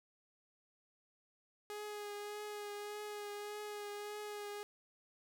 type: tone with vibrato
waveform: sawtooth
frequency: 415.3 Hz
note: G#4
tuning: in tune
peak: -39 dBFS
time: 1.7-4.63 s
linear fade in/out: 0 ms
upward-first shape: triangle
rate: 1.7 Hz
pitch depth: 22 cents each way
effects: none